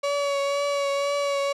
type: tone with vibrato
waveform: 35% pulse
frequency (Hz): 565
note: C#5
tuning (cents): +33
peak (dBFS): -21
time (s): 0.03-1.53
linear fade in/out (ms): 10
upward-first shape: triangle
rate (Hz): 2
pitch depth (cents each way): 24
effects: low-pass 7000 Hz 12 dB/octave